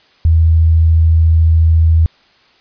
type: tone with vibrato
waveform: sine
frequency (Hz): 81.2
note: E2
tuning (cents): -26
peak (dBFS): -6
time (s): 0.25-2.06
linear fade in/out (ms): 0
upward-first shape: triangle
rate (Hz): 14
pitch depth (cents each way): 8
effects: white hiss -50 dBFS RMS until 2.6 s + resampled to 11025 Hz